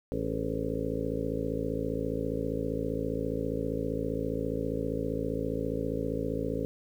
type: harmonic tone with a mistuned harmonic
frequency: 55 Hz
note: A1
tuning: in tune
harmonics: 1 / 2 / 3 / 4 / 5 / 6 / 7 / 8 / 9 / 10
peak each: -39 / -39 / -38 / -41 / -35 / -44 / -40 / -37 / -36 / -42 dBFS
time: 0.12-6.65 s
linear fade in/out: 0 ms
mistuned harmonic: 7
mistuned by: +84 cents
effects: 10-bit